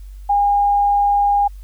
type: tone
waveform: sine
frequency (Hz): 812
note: G#5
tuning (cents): -39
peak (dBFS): -12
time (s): 0.29-1.48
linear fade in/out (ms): 10
effects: added 48 Hz sine -32 dBFS peak until 1.63 s + white hiss -57 dBFS RMS until 1.63 s